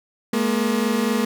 30% pulse tone pair together, 213.3 / 237.5 Hz, G#3 / A#3, +46 / +33 cents, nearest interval major second, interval 187 cents, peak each -19 dBFS, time 0.33-1.25 s, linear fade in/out 5 ms, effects none

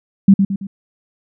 sine tone with echo, 196 Hz, G3, in tune, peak -3 dBFS, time 0.28-0.34 s, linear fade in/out 5 ms, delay 110 ms, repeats 3, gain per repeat -7 dB, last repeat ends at 0.67 s, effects none

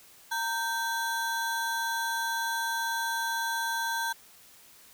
square ring-modulated tone, 1240 Hz, D#6, 6 cents flat, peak -26 dBFS, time 0.31-4.13 s, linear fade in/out 10 ms, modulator 321 Hz, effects white hiss -55 dBFS RMS until 4.93 s

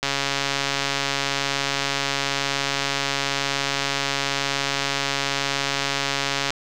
click train, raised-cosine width 0.2 ms, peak -5 dBFS, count 901, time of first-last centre 0.03-6.505 s, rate 139 Hz, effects none

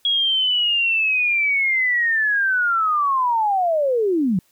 sine linear sweep, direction down, 3322 to 167.4 Hz, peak -16 dBFS, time 0.05-4.39 s, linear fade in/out 2 ms, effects white hiss -61 dBFS RMS until 4.51 s

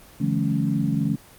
sine tone cluster, 145.3 / 168.3 / 193.1 / 215.1 / 277.1 Hz, D3 / E3 / G3 / A3 / C#4, -18 / +36 / -26 / -39 / -1 cents, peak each -25 / -26 / -32 / -25 / -27 dBFS, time 0.2-1.16 s, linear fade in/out 10 ms, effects pink hiss -48 dBFS RMS until 1.38 s + Opus 24 kbps

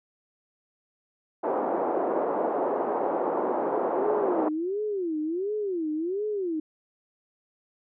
pink band-pass noise, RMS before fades -27 dBFS, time 1.43-4.49 s, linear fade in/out 10 ms, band 330 to 930 Hz, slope 24 dB/octave
sine tone with vibrato, 360.8 Hz, F#4, 44 cents flat, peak -26 dBFS, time 3.95-6.6 s, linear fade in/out 5 ms, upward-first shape sine, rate 1.4 Hz, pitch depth 290 cents each way
effects none

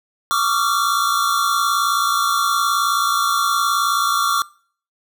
square tone cluster, 1130 / 1189 / 1373 Hz, C#6 / D6 / F6, +33 / +21 / -30 cents, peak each -21 dBFS, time 0.31-4.42 s, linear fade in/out 0 ms, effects noise-tail reverb RT60 0.5 s tail -23 dB re dry

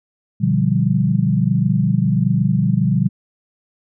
sine chord, G dominant seventh, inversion first, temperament equal with one note detuned, 121.63 / 146.83 / 174.61 / 196 Hz, B2 / D3 / F3 / G3, -26 / 0 / 0 / 0 cents, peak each -19 dBFS, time 0.4-3.09 s, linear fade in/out 20 ms, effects none

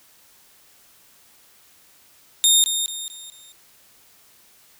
20% pulse tone with echo, 3672 Hz, A#7, 27 cents flat, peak -7 dBFS, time 2.44-2.64 s, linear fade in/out 0 ms, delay 220 ms, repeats 4, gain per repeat -8 dB, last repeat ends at 3.52 s, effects white hiss -54 dBFS RMS until 4.79 s

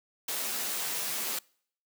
white noise with comb filter, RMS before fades -33 dBFS, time 0.28-1.39 s, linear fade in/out 5 ms, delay 13 ms, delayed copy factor +0.65, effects noise-tail reverb RT60 0.6 s tail -26 dB re dry + high-pass 200 Hz 12 dB/octave

